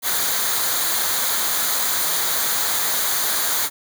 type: noise with comb filter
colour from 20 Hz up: white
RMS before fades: -21 dBFS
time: 0.02-3.7 s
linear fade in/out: 50 ms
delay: 0.37 ms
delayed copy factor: -0.6
effects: none